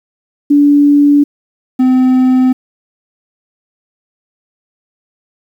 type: tone pair in turn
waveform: sine / triangle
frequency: 288.6 / 256.5 Hz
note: D4 / C4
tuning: -30 / -34 cents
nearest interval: major second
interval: 204 cents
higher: first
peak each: -4 dBFS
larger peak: neither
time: 0.5-1.24 / 1.79-2.53 s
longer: neither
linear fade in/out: 10 ms
effects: 7-bit